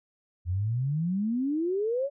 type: exponential sweep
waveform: sine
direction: up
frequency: 84.2 to 579 Hz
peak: -25 dBFS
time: 0.45-2.1 s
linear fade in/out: 50 ms
effects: none